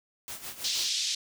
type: noise with tremolo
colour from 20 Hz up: white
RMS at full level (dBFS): -38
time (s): 0.28-0.89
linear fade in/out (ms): 0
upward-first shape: sine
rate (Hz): 6.3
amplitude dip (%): 70
type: band-pass noise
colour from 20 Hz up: pink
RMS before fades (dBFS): -30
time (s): 0.64-1.15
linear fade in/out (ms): 5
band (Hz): 3500 to 6200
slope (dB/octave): 24
effects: none